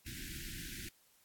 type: band-stop noise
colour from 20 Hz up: pink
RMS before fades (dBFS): -45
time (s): 0.06-0.89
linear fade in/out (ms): 5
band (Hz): 360 to 1500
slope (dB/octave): 96
effects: white hiss -69 dBFS RMS until 1.24 s + AAC 64 kbps